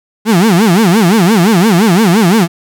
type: tone with vibrato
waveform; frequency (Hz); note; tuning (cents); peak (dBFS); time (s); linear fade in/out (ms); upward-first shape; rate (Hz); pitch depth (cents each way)
35% pulse; 196; G3; 0; -4; 0.25-2.48; 50; sine; 5.8; 280
effects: none